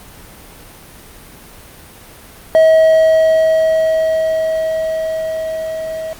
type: tone with level ramp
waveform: triangle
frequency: 640 Hz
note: D#5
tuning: 49 cents sharp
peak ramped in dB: -3 to -19 dBFS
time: 2.55-6.13 s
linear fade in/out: 0 ms
effects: pink hiss -38 dBFS RMS until 6.19 s + Opus 32 kbps